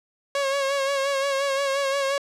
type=tone with vibrato; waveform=sawtooth; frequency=551 Hz; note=C#5; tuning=11 cents flat; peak=-18 dBFS; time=0.35-2.18 s; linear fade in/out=2 ms; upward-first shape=sine; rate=5.7 Hz; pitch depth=41 cents each way; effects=low-pass 8000 Hz 12 dB/octave